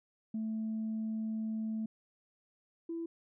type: tone pair in turn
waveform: sine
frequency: 220 / 332.9 Hz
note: A3 / E4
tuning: 0 / +17 cents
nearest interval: perfect fifth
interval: 717 cents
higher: second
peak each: -32 / -35 dBFS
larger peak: first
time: 0.34-1.86 / 2.89-3.06 s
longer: first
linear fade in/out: 5 ms
effects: tanh soft clip ceiling -30 dBFS